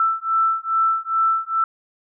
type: beating tone pair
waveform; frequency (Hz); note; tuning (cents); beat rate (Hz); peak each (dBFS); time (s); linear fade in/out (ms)
sine; 1327 / 1329.4; E6 / E6; +11 / +14; 2.4; -20; 0-1.64; 2
effects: none